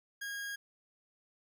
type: tone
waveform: 40% pulse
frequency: 1634 Hz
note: G#6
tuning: 29 cents flat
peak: -37 dBFS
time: 0.21-0.56 s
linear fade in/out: 10 ms
effects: none